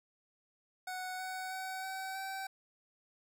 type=tone with pitch steps; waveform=25% pulse; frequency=740 / 747.7 / 755.5 / 763.4 / 771.4 Hz; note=F#5 / F#5 / F#5 / G5 / G5; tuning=0 / +18 / +36 / -46 / -28 cents; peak=-35 dBFS; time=0.87-2.47 s; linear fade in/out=5 ms; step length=320 ms; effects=none